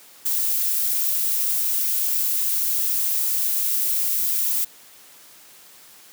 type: noise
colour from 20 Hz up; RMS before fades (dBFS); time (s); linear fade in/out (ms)
violet; -22; 0.25-4.65; 10
effects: white hiss -48 dBFS RMS until 6.12 s + high-pass 150 Hz 12 dB/octave